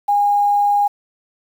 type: tone with quantisation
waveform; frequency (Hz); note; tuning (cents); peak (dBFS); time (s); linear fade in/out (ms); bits
sine; 817; G#5; -29; -12; 0.08-0.88; 10; 7
effects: none

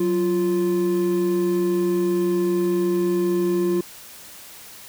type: tone pair together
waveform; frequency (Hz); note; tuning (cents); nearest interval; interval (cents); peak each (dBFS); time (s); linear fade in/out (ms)
triangle; 184.66 / 348.6; F#3 / F4; -3 / -3; major seventh; 1100; -23 / -17; 0-3.81; 5
effects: white hiss -42 dBFS RMS until 4.88 s

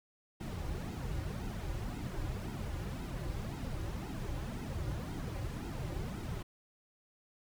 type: noise with flanger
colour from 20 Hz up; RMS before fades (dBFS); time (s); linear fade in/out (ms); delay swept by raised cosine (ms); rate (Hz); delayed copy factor
brown; -39; 0.4-6.43; 10; 1.7 to 4.6; 1.9; -0.75
effects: none

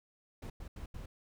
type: noise bursts at uneven times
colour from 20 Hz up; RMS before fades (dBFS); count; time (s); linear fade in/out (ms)
brown; -44; 4; 0.42-0.5 / 0.6-0.68 / 0.76-0.86 / 0.94-1.06; 5
effects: none

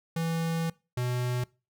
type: tone pair in turn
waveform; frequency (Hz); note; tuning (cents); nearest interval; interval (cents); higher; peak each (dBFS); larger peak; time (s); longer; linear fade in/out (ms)
square; 164.81 / 123.9; E3 / B2; 0 / +6; perfect fourth; 494; first; -28; neither; 0.16-0.7 / 0.97-1.44; first; 5
effects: noise-tail reverb RT60 0.3 s tail -23 dB re dry

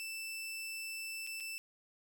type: tone with dropouts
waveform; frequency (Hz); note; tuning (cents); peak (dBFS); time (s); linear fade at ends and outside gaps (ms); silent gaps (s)
sawtooth; 2653; E7; +10; -37; 0-1.58; 0; 1.266-1.272 / 1.401-1.406
effects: none

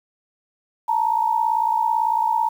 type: tone pair together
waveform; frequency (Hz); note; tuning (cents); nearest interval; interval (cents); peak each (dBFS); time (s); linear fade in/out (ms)
sine; 880 / 938; A5 / A#5; 0 / +11; minor second; 111; -20; 0.88-2.49; 10
effects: 8-bit

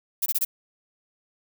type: noise bursts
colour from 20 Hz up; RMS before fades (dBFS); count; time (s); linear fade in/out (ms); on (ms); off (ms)
violet; -23; 4; 0.22-0.45; 10; 41; 22
effects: none

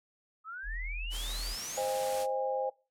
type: exponential sweep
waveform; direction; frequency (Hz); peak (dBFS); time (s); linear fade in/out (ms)
sine; up; 1255 to 7210; -39; 0.44-1.82; 50
type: tone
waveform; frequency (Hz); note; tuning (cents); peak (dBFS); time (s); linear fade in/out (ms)
sine; 41.2; E1; 0; -35; 0.63-1.57; 50
type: noise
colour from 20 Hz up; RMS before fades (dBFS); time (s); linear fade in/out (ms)
white; -40; 1.1-2.27; 50
type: chord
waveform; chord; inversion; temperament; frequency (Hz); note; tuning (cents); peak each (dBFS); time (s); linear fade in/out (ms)
sine; Ab major; first; equal with one note detuned; 523.3 / 622.3 / 814; C5 / Eb5 / Ab5; 0 / 0 / -35; -32 / -38 / -34; 1.77-2.7; 10
effects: noise-tail reverb RT60 0.3 s tail -22 dB re dry + low-pass 11000 Hz 12 dB/octave

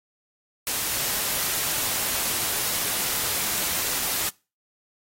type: noise with dropouts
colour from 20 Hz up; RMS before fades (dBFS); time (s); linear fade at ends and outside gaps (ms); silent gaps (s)
white; -26; 0.67-4.29; 0; 3.995-4
effects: noise-tail reverb RT60 0.3 s tail -23 dB re dry + AAC 48 kbps

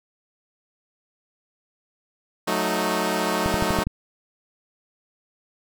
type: chord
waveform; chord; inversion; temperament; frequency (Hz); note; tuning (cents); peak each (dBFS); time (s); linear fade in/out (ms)
10% pulse; D# diminished; first; equal with one note detuned; 183.72 / 220 / 311.1; F#3 / A3 / D#4; -12 / 0 / 0; -18; 2.47-3.84; 10
type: click train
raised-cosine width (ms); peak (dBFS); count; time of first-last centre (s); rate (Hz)
5; -14; 6; 3.46-3.87; 12.2
effects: none

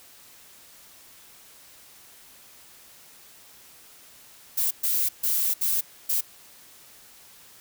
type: noise bursts at uneven times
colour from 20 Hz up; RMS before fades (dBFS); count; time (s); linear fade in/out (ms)
violet; -24; 5; 4.57-4.71 / 4.83-5.09 / 5.23-5.54 / 5.61-5.81 / 6.09-6.21; 10
effects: white hiss -51 dBFS RMS until 7.6 s

